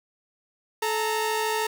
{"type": "tone pair together", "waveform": "sawtooth", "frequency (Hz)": [433.7, 920.6], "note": ["A4", "A#5"], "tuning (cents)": [-25, -22], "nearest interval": "octave + minor second", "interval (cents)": 1303, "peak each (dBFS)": [-23, -23], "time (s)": [0.82, 1.67], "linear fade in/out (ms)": 5, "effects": []}